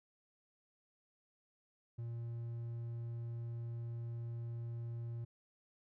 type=tone; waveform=triangle; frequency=117.1 Hz; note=A#2; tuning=8 cents sharp; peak=-38 dBFS; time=1.98-5.25 s; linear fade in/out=10 ms; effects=none